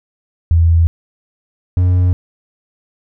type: tone pair in turn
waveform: sine / triangle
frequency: 83.2 / 90.33 Hz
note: E2 / F#2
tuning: +17 / -41 cents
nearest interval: minor second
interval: 142 cents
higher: second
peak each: -7 dBFS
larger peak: neither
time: 0.51-0.87 / 1.77-2.13 s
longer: neither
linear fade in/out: 0 ms
effects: none